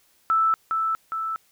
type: tone with echo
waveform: sine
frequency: 1318.5 Hz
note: E6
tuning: in tune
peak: -17 dBFS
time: 0.3-0.54 s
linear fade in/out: 0 ms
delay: 410 ms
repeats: 2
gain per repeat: -4 dB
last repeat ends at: 1.36 s
effects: white hiss -62 dBFS RMS until 1.51 s